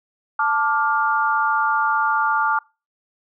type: chord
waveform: sine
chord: D minor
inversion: second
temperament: just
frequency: 881 / 1174.7 / 1409.6 Hz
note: A5 / D6 / F6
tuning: +2 / 0 / +16 cents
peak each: -21 dBFS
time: 0.39-2.59 s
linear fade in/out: 5 ms
effects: noise-tail reverb RT60 0.3 s tail -25 dB re dry